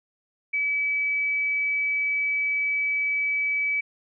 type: tone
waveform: sine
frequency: 2291 Hz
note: D7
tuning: 44 cents flat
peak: -22 dBFS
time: 0.53-3.81 s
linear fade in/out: 10 ms
effects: none